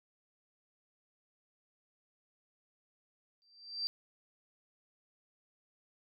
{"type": "tone with exponential growth", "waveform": "sine", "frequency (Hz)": 4692, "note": "D8", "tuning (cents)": -2, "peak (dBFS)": -30, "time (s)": [3.42, 3.87], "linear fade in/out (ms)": 0, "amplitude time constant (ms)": 96, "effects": []}